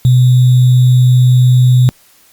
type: tone with sample-and-hold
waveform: sine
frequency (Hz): 125.7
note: B2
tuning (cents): +31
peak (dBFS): -4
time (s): 0.05-1.89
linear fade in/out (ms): 0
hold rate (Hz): 3675
effects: white hiss -47 dBFS RMS until 2.32 s + Opus 48 kbps